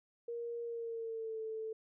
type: tone with pitch glide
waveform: sine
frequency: 470 to 441.1 Hz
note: A#4 to A4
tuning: +14 to +4 cents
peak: -38 dBFS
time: 0.28-1.73 s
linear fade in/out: 5 ms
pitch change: -110 cents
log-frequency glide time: 0.63-1.4 s
effects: none